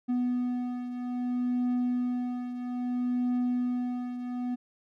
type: beating tone pair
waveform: triangle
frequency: 246.9 / 247.51 Hz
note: B3 / B3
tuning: 0 / +4 cents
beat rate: 0.61 Hz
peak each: -26 / -33 dBFS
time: 0.08-4.56 s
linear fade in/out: 20 ms
effects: none

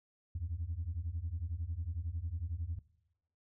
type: beating tone pair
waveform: sine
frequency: 77.8 / 88.8 Hz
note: D#2 / F2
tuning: 0 / +29 cents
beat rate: 11 Hz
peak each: -38 / -37 dBFS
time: 0.35-2.79 s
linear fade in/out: 5 ms
effects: noise-tail reverb RT60 0.9 s tail -20 dB re dry + tanh soft clip ceiling -30 dBFS

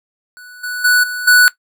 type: tone with level steps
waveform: square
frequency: 1480 Hz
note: F#6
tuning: in tune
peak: -35 / -21 / -9 / -21 / -6 dBFS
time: 0.37-1.48 s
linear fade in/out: 0 ms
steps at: 0.63 / 0.84 / 1.03 / 1.27 s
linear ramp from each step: 10 ms
effects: noise-tail reverb RT60 0.1 s tail -17 dB re dry

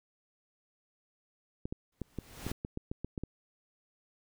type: clicks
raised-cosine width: 3 ms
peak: -23 dBFS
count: 12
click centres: 1.655 / 1.725 / 2.017 / 2.187 / 2.466 / 2.515 / 2.649 / 2.774 / 2.915 / 3.046 / 3.178 / 3.236 s
type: noise with exponential growth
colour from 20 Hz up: pink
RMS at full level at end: -40 dBFS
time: 1.92-2.52 s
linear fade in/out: 5 ms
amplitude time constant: 130 ms
effects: none

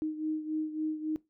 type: beating tone pair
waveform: sine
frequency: 310 / 313.6 Hz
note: D#4 / D#4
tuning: -6 / +14 cents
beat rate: 3.6 Hz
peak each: -32 / -37 dBFS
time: 0.02-1.16 s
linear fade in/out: 0 ms
effects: noise-tail reverb RT60 0.2 s tail -20 dB re dry

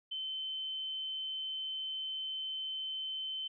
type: tone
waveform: sine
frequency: 3073 Hz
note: G7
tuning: 35 cents flat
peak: -36 dBFS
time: 0.11-3.48 s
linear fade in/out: 10 ms
effects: none

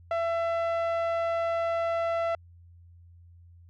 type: tone with low-pass filter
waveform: sawtooth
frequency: 670 Hz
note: E5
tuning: 28 cents sharp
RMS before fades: -28 dBFS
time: 0.11-2.35 s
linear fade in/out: 2 ms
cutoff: 1600 Hz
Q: 0.62
effects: added 86 Hz sine -50 dBFS peak until 3.69 s

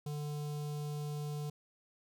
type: tone with notch filter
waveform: square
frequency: 147.9 Hz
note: D3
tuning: 13 cents sharp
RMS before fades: -39 dBFS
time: 0.06-1.5 s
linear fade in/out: 5 ms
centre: 1800 Hz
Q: 0.71
effects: none

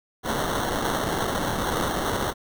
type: noise with sample-and-hold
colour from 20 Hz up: white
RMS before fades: -26 dBFS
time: 0.23-2.34 s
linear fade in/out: 50 ms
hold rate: 2450 Hz
effects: none

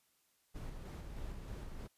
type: noise with tremolo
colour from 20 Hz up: brown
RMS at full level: -44 dBFS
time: 0.54-1.88 s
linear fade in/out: 20 ms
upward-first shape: square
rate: 3.2 Hz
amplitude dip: 30%
effects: white hiss -75 dBFS RMS until 1.97 s + resampled to 32000 Hz

